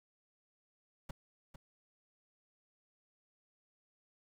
brown noise with echo, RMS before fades -42 dBFS, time 1.09-1.11 s, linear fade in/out 5 ms, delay 450 ms, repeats 1, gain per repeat -9 dB, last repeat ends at 1.56 s, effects none

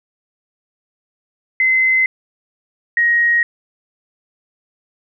sine tone pair in turn, 2054 / 1883.7 Hz, C7 / A#6, -33 / +18 cents, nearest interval minor second, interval 149 cents, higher first, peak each -11 dBFS, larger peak neither, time 1.6-2.06 / 2.97-3.43 s, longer neither, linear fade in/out 2 ms, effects none

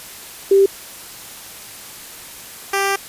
sine / 10% pulse tone pair in turn, 392 / 394.1 Hz, G4 / G4, 0 / +9 cents, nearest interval unison, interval 9 cents, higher second, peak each -8 dBFS, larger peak neither, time 0.51-0.66 / 2.73-2.96 s, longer second, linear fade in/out 5 ms, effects white hiss -36 dBFS RMS until 3.08 s + resampled to 32000 Hz

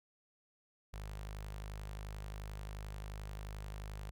sawtooth tone with notch filter, 51.4 Hz, G#1, 17 cents flat, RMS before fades -45 dBFS, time 0.93-4.11 s, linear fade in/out 10 ms, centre 280 Hz, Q 0.83, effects none

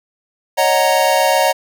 square chord, D# minor seventh, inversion third, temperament equal, 554.4 / 622.3 / 740 / 932.3 Hz, C#5 / D#5 / F#5 / A#5, 0 / 0 / 0 / 0 cents, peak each -18 dBFS, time 0.57-1.53 s, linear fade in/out 20 ms, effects none

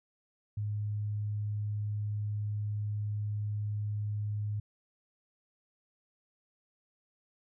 sine tone, 104.6 Hz, G#2, 13 cents sharp, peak -31 dBFS, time 0.57-4.6 s, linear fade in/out 5 ms, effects none

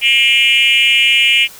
sine tone with frequency modulation, 2637 Hz, E7, in tune, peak -6 dBFS, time 0.01-1.48 s, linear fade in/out 50 ms, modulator 250 Hz, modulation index 1.7, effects tanh soft clip ceiling -6 dBFS + white hiss -37 dBFS RMS until 1.59 s

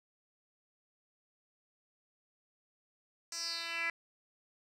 10% pulse tone with band-pass filter sweep, 334.6 Hz, E4, 26 cents sharp, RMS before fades -38 dBFS, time 3.32-3.9 s, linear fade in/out 2 ms, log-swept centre 6600 to 2100 Hz, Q 4.6, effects none

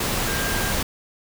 sine tone in noise, 1600 Hz, G6, 35 cents sharp, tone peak -29 dBFS, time 0.27-0.72 s, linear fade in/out 5 ms, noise pink, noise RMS -24 dBFS, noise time 0-0.83 s, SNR -8 dB, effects none

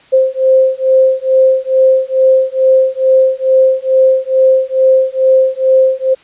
sine beating tone pair, 523.3 / 525.6 Hz, C5 / C5, 0 / +8 cents, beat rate 2.3 Hz, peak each -10 dBFS, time 0.12-6.15 s, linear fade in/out 20 ms, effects white hiss -45 dBFS RMS until 6.23 s + resampled to 8000 Hz

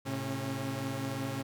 sawtooth tone cluster, 110.3 / 133.6 / 272.7 Hz, A2 / C3 / C#4, +5 / +36 / -28 cents, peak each -35 / -34 / -33 dBFS, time 0.05-1.43 s, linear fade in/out 20 ms, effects none

